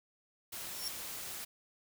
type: noise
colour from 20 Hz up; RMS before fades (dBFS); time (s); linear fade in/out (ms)
white; -43; 0.52-1.45; 10
type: tone with exponential growth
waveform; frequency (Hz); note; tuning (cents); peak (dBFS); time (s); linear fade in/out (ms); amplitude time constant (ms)
sawtooth; 5480; F8; -34; -31; 0.64-0.88; 2; 51
effects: none